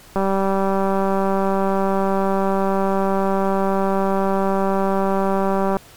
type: click train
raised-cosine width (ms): 1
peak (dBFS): -7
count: 1089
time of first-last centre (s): 0.16-5.768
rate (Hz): 194
effects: pink hiss -45 dBFS RMS until 5.96 s + MP3 96 kbps